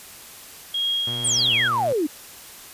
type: tone with tremolo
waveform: sine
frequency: 3270 Hz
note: G#7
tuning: 28 cents flat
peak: -20 dBFS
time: 0.74-1.68 s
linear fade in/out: 5 ms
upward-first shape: sine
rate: 1.6 Hz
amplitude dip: 50%
type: tone with vibrato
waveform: sawtooth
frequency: 117.9 Hz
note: A#2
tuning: 20 cents sharp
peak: -27 dBFS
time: 1.07-1.93 s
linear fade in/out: 5 ms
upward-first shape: triangle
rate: 3.7 Hz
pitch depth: 23 cents each way
type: exponential sweep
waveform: sine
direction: down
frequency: 9380 to 277.2 Hz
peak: -19 dBFS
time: 1.24-2.07 s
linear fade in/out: 10 ms
effects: white hiss -42 dBFS RMS until 2.73 s + resampled to 32000 Hz